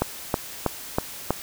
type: click train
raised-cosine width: 1 ms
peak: -6 dBFS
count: 5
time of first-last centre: 0.02-1.306 s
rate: 3.11 Hz
effects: white hiss -38 dBFS RMS until 1.42 s